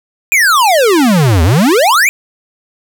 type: exponential two-way sweep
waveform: square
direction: down then up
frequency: 2489 to 77.2 to 2489 Hz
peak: -7 dBFS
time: 0.32-2.09 s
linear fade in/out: 0 ms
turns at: 1.43 s
effects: none